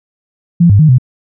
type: tone with pitch steps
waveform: sine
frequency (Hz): 171.4 / 101 / 155.4 / 127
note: F3 / G#2 / D#3 / B2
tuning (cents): -32 / -48 / -2 / +49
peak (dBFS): -3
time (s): 0.6-0.984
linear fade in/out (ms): 10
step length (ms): 96
effects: none